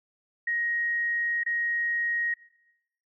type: tone with dropouts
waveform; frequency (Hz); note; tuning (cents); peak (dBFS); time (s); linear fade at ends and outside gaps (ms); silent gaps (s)
sine; 1881; A#6; +15; -25; 0.47-2.34; 5; 1.435-1.462
effects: noise-tail reverb RT60 0.9 s tail -21 dB re dry